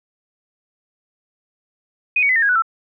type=tone with pitch steps; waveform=sine; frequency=2489 / 2243 / 2022 / 1822.1 / 1642.1 / 1480 / 1333.8 Hz; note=D#7 / C#7 / B6 / A#6 / G#6 / F#6 / E6; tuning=0 / +20 / +40 / -40 / -20 / 0 / +20 cents; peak=-13 dBFS; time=2.16-2.622 s; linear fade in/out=5 ms; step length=66 ms; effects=none